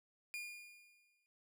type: tone with exponential decay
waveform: 40% pulse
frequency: 2423 Hz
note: D#7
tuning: 47 cents flat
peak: -40 dBFS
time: 0.34-1.26 s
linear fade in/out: 0 ms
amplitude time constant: 200 ms
effects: none